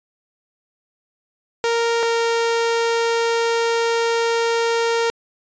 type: tone pair in turn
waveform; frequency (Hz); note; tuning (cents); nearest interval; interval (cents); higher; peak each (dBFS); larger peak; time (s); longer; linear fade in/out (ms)
sawtooth; 464.5 / 462.4; A#4 / A#4; -6 / -14; unison; 8; first; -13; neither; 1.64-2.03 / 2.03-5.1; second; 0
effects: resampled to 16000 Hz